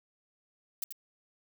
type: noise with echo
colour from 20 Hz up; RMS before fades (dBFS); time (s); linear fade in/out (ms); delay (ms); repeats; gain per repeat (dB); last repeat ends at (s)
violet; -34; 0.82-0.84; 2; 85; 1; -7; 0.925
effects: none